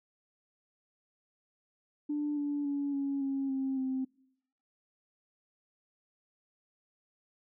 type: tone with pitch steps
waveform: sine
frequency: 294.9 / 289.2 / 283.5 / 278 / 272.6 / 267.3 / 262.1 Hz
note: D4 / D4 / C#4 / C#4 / C#4 / C4 / C4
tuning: +7 / -27 / +39 / +5 / -29 / +37 / +3 cents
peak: -29 dBFS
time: 2.09-4.05 s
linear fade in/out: 10 ms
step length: 280 ms
effects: noise-tail reverb RT60 0.8 s tail -26 dB re dry + tanh soft clip ceiling -25 dBFS